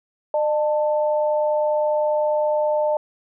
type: tone pair together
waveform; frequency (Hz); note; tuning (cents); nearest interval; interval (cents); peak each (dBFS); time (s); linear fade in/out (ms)
sine; 605 / 885.2; D#5 / A5; -49 / +10; perfect fifth; 659; -18 / -25; 0.34-2.97; 2
effects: none